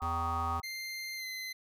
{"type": "chord", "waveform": "sine", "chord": "Eb dominant seventh", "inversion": "first", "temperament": "just", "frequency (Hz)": [777.8, 933.4, 1120.1, 1244.5], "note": ["G5", "Bb5", "Db6", "Eb6"], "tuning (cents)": [-14, 2, 18, 0], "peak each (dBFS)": [-37, -41, -38, -35], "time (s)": [0, 0.62], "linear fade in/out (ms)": 50}
{"type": "tone", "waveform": "square", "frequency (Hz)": 82.41, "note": "E2", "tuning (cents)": 0, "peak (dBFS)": -37, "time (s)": [0.02, 0.6], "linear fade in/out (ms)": 0}
{"type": "tone with pitch glide", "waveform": "25% pulse", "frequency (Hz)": [2093, 2050], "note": ["C7", "C7"], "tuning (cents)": [0, -36], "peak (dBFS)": -34, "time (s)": [0.63, 1.53], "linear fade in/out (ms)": 10, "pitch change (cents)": -36, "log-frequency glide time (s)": [1.16, 1.26]}
{"effects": []}